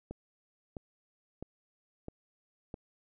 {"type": "click train", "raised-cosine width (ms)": 2, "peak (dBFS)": -27, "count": 5, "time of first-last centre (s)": [0.11, 2.742], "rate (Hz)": 1.52, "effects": []}